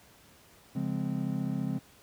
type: chord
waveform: triangle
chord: Db major seventh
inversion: none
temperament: just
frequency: 138.59 / 173.24 / 207.9 / 259.9 Hz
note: Db3 / F3 / Ab3 / C4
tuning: 0 / -14 / +2 / -11 cents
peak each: -33 dBFS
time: 0.75-1.79 s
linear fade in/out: 10 ms
effects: pink hiss -58 dBFS RMS until 2.02 s + high-pass 60 Hz 12 dB/octave